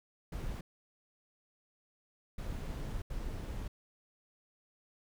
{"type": "noise bursts at uneven times", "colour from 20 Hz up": "brown", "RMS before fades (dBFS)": -39, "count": 3, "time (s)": [[0.32, 0.61], [2.38, 3.02], [3.1, 3.68]], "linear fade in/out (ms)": 5, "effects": []}